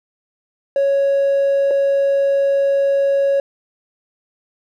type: tone pair in turn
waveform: triangle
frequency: 554.4 / 554.4 Hz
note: C#5 / C#5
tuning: 0 / 0 cents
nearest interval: unison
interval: 0 cents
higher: neither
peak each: -10 dBFS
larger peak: neither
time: 0.76-1.71 / 1.71-3.4 s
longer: second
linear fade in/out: 2 ms
effects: tanh soft clip ceiling -8 dBFS